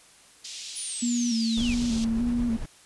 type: band-pass noise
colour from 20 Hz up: white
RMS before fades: -39 dBFS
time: 0.44-2.05 s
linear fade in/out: 10 ms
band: 2900 to 6700 Hz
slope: 24 dB/octave
type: linear sweep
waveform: sine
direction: down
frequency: 9956 to 2217 Hz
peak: -32 dBFS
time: 0.75-1.75 s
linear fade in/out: 20 ms
type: tone with vibrato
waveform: sine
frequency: 233.1 Hz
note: A#3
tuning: in tune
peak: -23 dBFS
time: 1.02-2.57 s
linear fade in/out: 10 ms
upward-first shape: square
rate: 1.7 Hz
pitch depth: 49 cents each way
type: noise with tremolo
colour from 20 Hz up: brown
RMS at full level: -33 dBFS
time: 1.57-2.66 s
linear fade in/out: 5 ms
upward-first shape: square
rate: 8.6 Hz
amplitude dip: 25%
effects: white hiss -54 dBFS RMS until 2.85 s + resampled to 24000 Hz